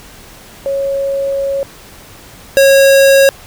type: tone pair in turn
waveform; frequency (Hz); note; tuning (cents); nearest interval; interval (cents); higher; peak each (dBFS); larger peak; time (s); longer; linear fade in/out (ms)
sine / square; 551 / 546.9; C#5 / C#5; -11 / -23; unison; 12; first; -13 / -5; second; 0.66-1.63 / 2.57-3.29; first; 0
effects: pink hiss -37 dBFS RMS until 3.46 s